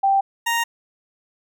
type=tone pair in turn; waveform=sine / 20% pulse; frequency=784 / 932.3 Hz; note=G5 / A#5; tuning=0 / 0 cents; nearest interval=minor third; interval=300 cents; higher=second; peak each=-14 dBFS; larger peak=neither; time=0.03-0.21 / 0.46-0.64 s; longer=neither; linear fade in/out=10 ms; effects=none